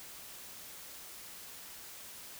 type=silence; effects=white hiss -49 dBFS RMS until 2.39 s